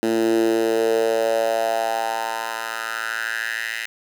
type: tone with high-pass filter sweep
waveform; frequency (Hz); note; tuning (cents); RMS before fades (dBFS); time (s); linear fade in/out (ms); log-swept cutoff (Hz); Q
10% pulse; 113; A2; +47; -22; 0.03-3.86; 0; 280 to 2100; 4.5
effects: none